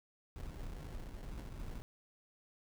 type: noise with sample-and-hold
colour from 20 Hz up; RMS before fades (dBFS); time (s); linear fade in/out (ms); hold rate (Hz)
brown; -45; 0.36-1.82; 0; 1225
effects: none